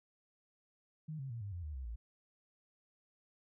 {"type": "tone with pitch steps", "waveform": "sine", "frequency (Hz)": [155.56, 134.64, 116.54, 100.87, 87.31, 75.57, 65.4, 56.61], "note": ["D#3", "C3", "A#2", "G2", "F2", "D#2", "C2", "A1"], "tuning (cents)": [0, 50, 0, 50, 0, -50, 0, 50], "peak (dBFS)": -40, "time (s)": [1.08, 1.96], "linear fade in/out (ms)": 10, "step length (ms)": 110, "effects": []}